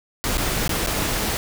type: noise with dropouts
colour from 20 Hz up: pink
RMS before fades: -23 dBFS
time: 0.24-1.37 s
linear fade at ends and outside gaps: 0 ms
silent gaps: 0.372-0.38 / 0.678-0.693 / 0.863-0.872 s
effects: none